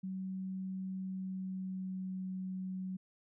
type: tone with pitch glide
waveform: sine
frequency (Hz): 188.8 to 186.96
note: F#3 to F#3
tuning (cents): +35 to +18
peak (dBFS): -37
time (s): 0.03-2.97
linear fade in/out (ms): 10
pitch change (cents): -17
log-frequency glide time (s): 0.95-2.27
effects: none